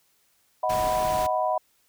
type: chord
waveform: sine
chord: B major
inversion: first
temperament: equal with one note detuned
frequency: 627.7 / 740 / 987.8 Hz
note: D#5 / F#5 / B5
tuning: +15 / 0 / 0 cents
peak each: -26 / -26 / -27 dBFS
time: 0.63-1.58 s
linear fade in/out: 5 ms
type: noise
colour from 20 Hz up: pink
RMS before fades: -34 dBFS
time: 0.69-1.27 s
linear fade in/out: 10 ms
effects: white hiss -66 dBFS RMS until 1.88 s